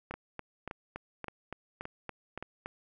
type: two click trains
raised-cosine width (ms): 0.5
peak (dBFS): -24 / -23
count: 5 / 10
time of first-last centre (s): 0.14-2.426 / 0.11-2.66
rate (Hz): 1.75 / 3.53
effects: none